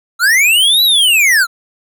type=linear two-way sweep; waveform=square; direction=up then down; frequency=1305 to 3995 to 1305 Hz; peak=-8 dBFS; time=0.19-1.47 s; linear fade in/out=50 ms; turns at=0.83 s; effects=none